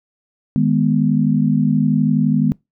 sine chord, G# minor, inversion second, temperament equal, 155.56 / 207.7 / 246.9 Hz, D#3 / G#3 / B3, 0 / 0 / 0 cents, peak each -17 dBFS, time 0.56-2.52 s, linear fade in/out 0 ms, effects noise-tail reverb RT60 0.2 s tail -24 dB re dry

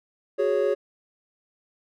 triangle chord, F# suspended second, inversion none, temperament equal, 370 / 415.3 / 554.4 Hz, F#4 / G#4 / C#5, 0 / 0 / 0 cents, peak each -25 / -22 / -22 dBFS, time 0.38-0.75 s, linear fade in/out 20 ms, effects none

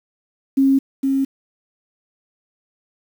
sine tone with echo, 270.8 Hz, C#4, 40 cents flat, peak -11 dBFS, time 0.57-0.79 s, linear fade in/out 10 ms, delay 460 ms, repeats 1, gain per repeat -4 dB, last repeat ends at 1.25 s, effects 7-bit

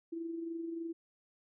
sine tone with amplitude modulation, 332.2 Hz, E4, 13 cents sharp, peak -35 dBFS, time 0.12-0.93 s, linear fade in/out 10 ms, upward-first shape sine, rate 23.3 Hz, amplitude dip 45%, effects none

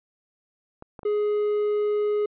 clicks, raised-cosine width 1 ms, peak -26 dBFS, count 3, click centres 0.824 / 0.992 / 1.032 s
triangle tone, 417.7 Hz, G#4, 10 cents sharp, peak -19 dBFS, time 1.05-2.26 s, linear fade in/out 5 ms
effects resampled to 8000 Hz

